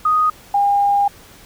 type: tone pair in turn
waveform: sine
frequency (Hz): 1244.5 / 807.1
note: D#6 / G#5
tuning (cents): 0 / -50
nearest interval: perfect fifth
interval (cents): 750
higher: first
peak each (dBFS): -12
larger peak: neither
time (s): 0.05-0.3 / 0.54-1.08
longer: second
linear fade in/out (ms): 5
effects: pink hiss -44 dBFS RMS until 1.45 s